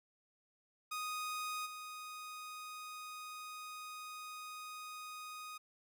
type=tone with level steps; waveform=sawtooth; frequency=1244.5 Hz; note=D#6; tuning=in tune; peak=-35 / -42 dBFS; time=0.91-5.58 s; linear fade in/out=10 ms; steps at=1.65 s; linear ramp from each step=20 ms; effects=none